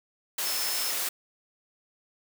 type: tone in noise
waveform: sine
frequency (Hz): 5274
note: E8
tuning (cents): 0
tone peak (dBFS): -33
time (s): 0.45-0.91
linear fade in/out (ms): 5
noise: white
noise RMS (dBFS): -30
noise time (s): 0.38-1.09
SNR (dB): -6
effects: high-pass 400 Hz 12 dB/octave